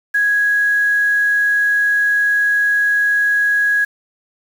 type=tone with quantisation; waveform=sine; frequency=1661.2 Hz; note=G#6; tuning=in tune; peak=-12 dBFS; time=0.14-3.85 s; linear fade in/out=10 ms; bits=6; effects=none